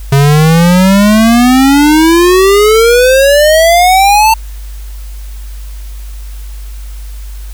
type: exponential sweep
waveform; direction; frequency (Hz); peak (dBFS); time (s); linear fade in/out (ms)
square; up; 136.2 to 900; -4; 0.12-4.34; 5
effects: added 50 Hz sine -21 dBFS peak until 7.53 s + white hiss -38 dBFS RMS until 7.53 s